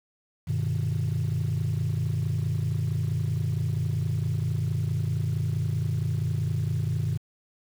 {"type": "chord", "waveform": "sine", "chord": "G augmented", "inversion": "none", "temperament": "just", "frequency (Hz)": [98, 122.5, 153.12], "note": ["G2", "B2", "D#3"], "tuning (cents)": [0, -14, -27], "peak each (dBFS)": -27, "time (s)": [0.47, 7.18], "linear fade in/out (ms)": 20, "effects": ["tanh soft clip ceiling -20 dBFS", "8-bit"]}